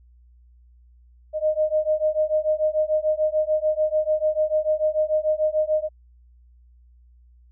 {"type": "beating tone pair", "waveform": "sine", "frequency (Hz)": [614, 620.8], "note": ["D#5", "D#5"], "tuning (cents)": [-23, -4], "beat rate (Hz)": 6.8, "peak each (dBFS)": -22, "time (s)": [1.33, 5.89], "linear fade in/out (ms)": 50, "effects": ["added 60 Hz sine -50 dBFS peak until 7.51 s"]}